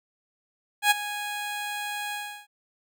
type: tone with ADSR envelope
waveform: 15% pulse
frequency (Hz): 828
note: G#5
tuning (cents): -5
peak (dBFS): -9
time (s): 0.82-2.47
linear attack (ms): 88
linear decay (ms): 20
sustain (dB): -15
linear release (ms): 340
effects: none